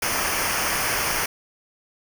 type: noise with comb filter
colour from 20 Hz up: pink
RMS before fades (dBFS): -24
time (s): 0.02-1.26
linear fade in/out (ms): 5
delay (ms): 0.26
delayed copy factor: -0.75
effects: none